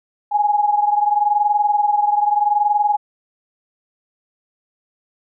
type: tone pair together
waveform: sine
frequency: 826.2 / 847 Hz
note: G#5 / G#5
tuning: -9 / +34 cents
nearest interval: unison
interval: 43 cents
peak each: -15 / -19 dBFS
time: 0.31-2.97 s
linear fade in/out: 20 ms
effects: none